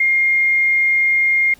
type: tone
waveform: sine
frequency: 2125 Hz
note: C7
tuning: 26 cents sharp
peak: -12 dBFS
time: 0-1.54 s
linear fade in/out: 5 ms
effects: pink hiss -49 dBFS RMS until 1.59 s

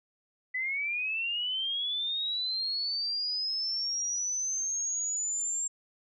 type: linear sweep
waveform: sine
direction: up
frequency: 1988 to 7459 Hz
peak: -29 dBFS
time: 0.54-5.68 s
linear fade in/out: 10 ms
effects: none

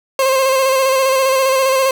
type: tone with vibrato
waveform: 30% pulse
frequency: 530 Hz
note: C5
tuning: 22 cents sharp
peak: -9 dBFS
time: 0.19-1.91 s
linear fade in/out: 2 ms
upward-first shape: square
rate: 15 Hz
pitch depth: 27 cents each way
effects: none

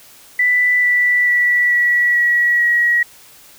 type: tone with pitch steps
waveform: sine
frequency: 1982 / 1967.2 / 1952.5 / 1937.9 / 1923.4 / 1909 Hz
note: B6 / B6 / B6 / B6 / B6 / A#6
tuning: +6 / -7 / -20 / -33 / -46 / +41 cents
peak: -11 dBFS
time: 0.39-3.03 s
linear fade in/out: 5 ms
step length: 440 ms
effects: white hiss -44 dBFS RMS until 3.58 s

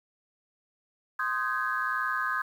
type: chord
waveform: sine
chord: Ab major seventh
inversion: first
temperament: equal with one note detuned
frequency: 1046.5 / 1244.5 / 1539.3 / 1661.2 Hz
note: C6 / Eb6 / G6 / Ab6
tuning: 0 / 0 / -32 / 0 cents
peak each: -33 / -31 / -32 / -32 dBFS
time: 1.19-2.42 s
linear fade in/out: 5 ms
effects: tanh soft clip ceiling -17 dBFS + 9-bit

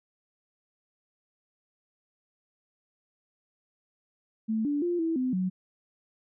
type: tone with pitch steps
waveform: sine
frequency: 220.4 / 290 / 349.1 / 327.2 / 255.6 / 185.1 Hz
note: A3 / D4 / F4 / E4 / C4 / F#3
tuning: +3 / -22 / -1 / -13 / -40 / +1 cents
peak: -25 dBFS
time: 4.48-5.5 s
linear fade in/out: 20 ms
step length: 170 ms
effects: none

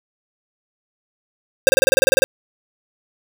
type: tone bursts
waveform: square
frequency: 530 Hz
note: C5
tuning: 22 cents sharp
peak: -7 dBFS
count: 12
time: 1.67-2.24 s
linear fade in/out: 0 ms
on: 20 ms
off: 30 ms
effects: none

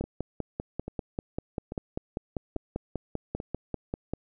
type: two click trains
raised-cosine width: 2 ms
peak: -17 / -22 dBFS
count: 22 / 5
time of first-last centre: 0.01-4.136 / 0.04-3.401 s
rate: 5.09 / 1.19 Hz
effects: none

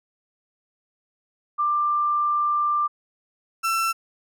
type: tone pair in turn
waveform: sine / 35% pulse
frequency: 1186 / 1339.7 Hz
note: D6 / E6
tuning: +17 / +28 cents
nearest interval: major second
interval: 211 cents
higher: second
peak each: -19 dBFS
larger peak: neither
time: 1.58-2.88 / 3.63-3.93 s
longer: first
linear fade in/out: 20 ms
effects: none

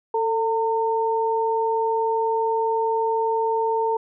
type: tone pair together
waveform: sine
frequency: 445.9 / 910 Hz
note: A4 / A#5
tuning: +23 / -42 cents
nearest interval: octave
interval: 1235 cents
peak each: -22 dBFS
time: 0.14-3.97 s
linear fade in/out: 5 ms
effects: none

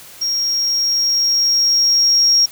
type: tone with level ramp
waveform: triangle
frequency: 5588 Hz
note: F8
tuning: in tune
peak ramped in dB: -15 to -6 dBFS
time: 0.21-2.46 s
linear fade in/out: 10 ms
effects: tanh soft clip ceiling -7 dBFS + white hiss -39 dBFS RMS until 2.51 s

